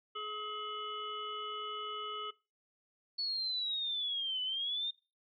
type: harmonic tone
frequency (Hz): 424.1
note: G#4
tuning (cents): +36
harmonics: 1 / 3 / 5 / 7 / 8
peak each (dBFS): -46 / -40 / -54 / -43 / -56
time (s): 0.15-2.31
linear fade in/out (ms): 10
type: linear two-way sweep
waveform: sine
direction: down then up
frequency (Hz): 4435 to 2984 to 3675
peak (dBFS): -33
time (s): 3.18-4.91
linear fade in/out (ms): 10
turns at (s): 4.42
effects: noise-tail reverb RT60 0.3 s tail -21 dB re dry